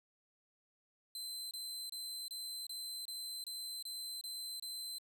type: tone bursts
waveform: sawtooth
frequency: 4072 Hz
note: C8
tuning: 48 cents flat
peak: -39 dBFS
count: 10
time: 1.15-4.984 s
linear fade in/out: 2 ms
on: 360 ms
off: 26 ms
effects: none